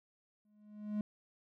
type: tone with exponential growth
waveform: triangle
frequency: 210 Hz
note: G#3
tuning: 19 cents sharp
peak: -29 dBFS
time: 0.45-1.01 s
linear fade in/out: 2 ms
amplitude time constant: 120 ms
effects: none